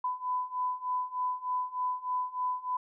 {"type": "beating tone pair", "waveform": "sine", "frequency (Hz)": [1000, 1003.3], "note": ["B5", "B5"], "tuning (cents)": [21, 27], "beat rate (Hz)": 3.3, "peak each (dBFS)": [-34, -32], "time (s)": [0.04, 2.77], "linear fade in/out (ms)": 5, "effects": []}